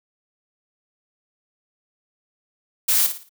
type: noise with echo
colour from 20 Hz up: blue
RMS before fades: -18 dBFS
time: 2.88-3.07 s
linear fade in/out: 10 ms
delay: 56 ms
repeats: 4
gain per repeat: -9 dB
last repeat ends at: 3.294 s
effects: none